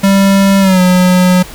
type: tone with pitch glide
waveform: square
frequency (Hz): 196 to 181.82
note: G3 to F#3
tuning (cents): 0 to -30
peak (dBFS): -6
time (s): 0.03-1.43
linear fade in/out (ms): 10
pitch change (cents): -130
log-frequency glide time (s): 0.6-0.81
effects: added 50 Hz sine -37 dBFS peak until 1.54 s + pink hiss -31 dBFS RMS until 1.54 s